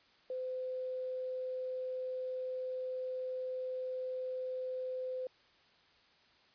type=tone with quantisation; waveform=sine; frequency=512 Hz; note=C5; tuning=38 cents flat; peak=-36 dBFS; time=0.3-5.27 s; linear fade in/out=2 ms; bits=11; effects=white hiss -66 dBFS RMS until 6.54 s + resampled to 11025 Hz